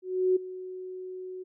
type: tone with ADSR envelope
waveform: sine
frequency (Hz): 370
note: F#4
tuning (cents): 0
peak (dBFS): -19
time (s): 0.02-1.44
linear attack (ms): 340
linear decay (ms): 11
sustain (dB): -17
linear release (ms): 20
effects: none